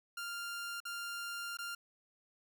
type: tone with dropouts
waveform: sawtooth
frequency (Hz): 1396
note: F6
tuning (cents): -1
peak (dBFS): -36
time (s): 0.17-1.75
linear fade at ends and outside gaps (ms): 5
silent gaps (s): 0.803-0.852 / 1.571-1.587
effects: none